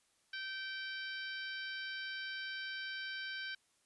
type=harmonic tone; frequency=775 Hz; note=G5; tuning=20 cents flat; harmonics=2 / 3 / 4 / 5 / 6 / 7; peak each=-42 / -50 / -48 / -51 / -51 / -56 dBFS; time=0.33-3.55 s; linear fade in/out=5 ms; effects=white hiss -74 dBFS RMS until 3.85 s + resampled to 24000 Hz